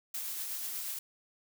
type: noise with tremolo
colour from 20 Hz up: blue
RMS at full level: -37 dBFS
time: 0.14-0.99 s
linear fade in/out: 5 ms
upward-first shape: sine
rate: 8.3 Hz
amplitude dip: 25%
effects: none